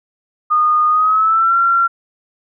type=tone with pitch glide; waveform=sine; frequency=1227 to 1369.3 Hz; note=D#6 to F6; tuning=-25 to -35 cents; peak=-10 dBFS; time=0.5-1.88 s; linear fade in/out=20 ms; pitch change=+190 cents; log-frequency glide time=0.88-1.56 s; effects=none